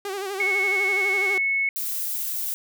sawtooth tone with vibrato, 392 Hz, G4, in tune, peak -24 dBFS, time 0.05-1.38 s, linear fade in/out 2 ms, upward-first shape sine, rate 12 Hz, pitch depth 77 cents each way
sine tone, 2200 Hz, C#7, 14 cents flat, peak -20 dBFS, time 0.4-1.69 s, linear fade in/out 2 ms
violet noise, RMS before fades -28 dBFS, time 1.76-2.54 s, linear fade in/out 0 ms
effects none

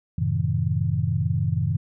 sine chord, F# diminished seventh, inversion none, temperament just, 92.5 / 111 / 133.2 / 159.84 Hz, F#2 / A2 / C3 / Eb3, 0 / +16 / +31 / +47 cents, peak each -26 dBFS, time 0.18-1.77 s, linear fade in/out 5 ms, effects none

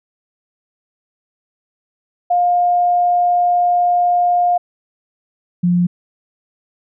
sine tone pair in turn, 708 / 176.39 Hz, F5 / F3, +23 / +18 cents, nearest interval 2 octaves, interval 2405 cents, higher first, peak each -11 dBFS, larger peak neither, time 2.3-4.58 / 5.63-5.87 s, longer first, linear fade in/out 10 ms, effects none

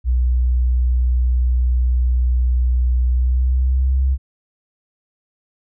sine tone with pitch glide, 61.74 to 66.17 Hz, B1 to C2, 0 to +20 cents, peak -13 dBFS, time 0.04-4.18 s, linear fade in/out 50 ms, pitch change +120 cents, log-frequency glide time 3.09-4.06 s, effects none

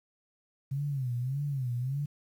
sine tone with vibrato, 132.4 Hz, C3, 21 cents sharp, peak -29 dBFS, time 0.71-2.06 s, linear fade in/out 10 ms, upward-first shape sine, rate 1.7 Hz, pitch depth 160 cents each way, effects 10-bit

